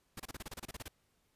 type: noise bursts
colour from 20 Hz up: pink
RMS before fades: -44 dBFS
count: 13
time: 0.17-0.882 s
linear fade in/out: 5 ms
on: 28 ms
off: 29 ms
effects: pink hiss -75 dBFS RMS until 1.35 s + resampled to 32000 Hz